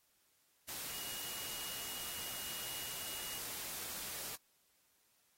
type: tone in noise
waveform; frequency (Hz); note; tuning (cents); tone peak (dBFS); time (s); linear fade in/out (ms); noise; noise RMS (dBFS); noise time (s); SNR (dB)
sine; 2885; F#7; -44; -50; 0.88-3.39; 10; white; -44; 0.68-4.36; -9
effects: white hiss -74 dBFS RMS until 5.37 s + AAC 48 kbps